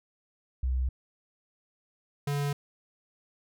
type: tone pair in turn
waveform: sine / square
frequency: 63.8 / 143.23 Hz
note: C2 / D3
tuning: -43 / -43 cents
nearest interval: octave + major second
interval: 1400 cents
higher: second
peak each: -25 / -28 dBFS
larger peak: first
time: 0.63-0.89 / 2.27-2.53 s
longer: neither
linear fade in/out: 5 ms
effects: none